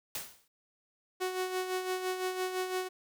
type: noise with exponential decay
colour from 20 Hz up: white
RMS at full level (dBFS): -35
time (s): 0.15-0.48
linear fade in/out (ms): 2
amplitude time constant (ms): 71
type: tone with tremolo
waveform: sawtooth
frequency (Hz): 370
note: F#4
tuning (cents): 0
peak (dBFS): -26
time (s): 1.2-2.89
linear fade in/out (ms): 20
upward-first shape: sine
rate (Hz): 5.9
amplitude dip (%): 55
effects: none